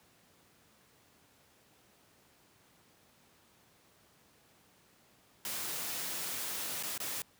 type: noise with dropouts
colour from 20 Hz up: white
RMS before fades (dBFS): -38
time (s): 5.45-7.22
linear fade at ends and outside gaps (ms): 1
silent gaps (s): 6.827-6.834 / 6.978-7.001
effects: pink hiss -65 dBFS RMS until 7.39 s + high-pass 100 Hz 12 dB/octave